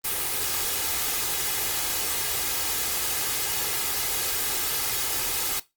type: noise with comb filter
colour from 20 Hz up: white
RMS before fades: -27 dBFS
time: 0.04-5.6 s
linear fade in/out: 10 ms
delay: 2.4 ms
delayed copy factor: +0.5
effects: noise-tail reverb RT60 0.2 s tail -17 dB re dry + Opus 32 kbps